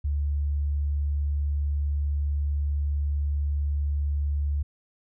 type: tone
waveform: sine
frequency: 72.3 Hz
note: D2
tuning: 27 cents flat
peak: -23 dBFS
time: 0.04-4.63 s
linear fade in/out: 10 ms
effects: none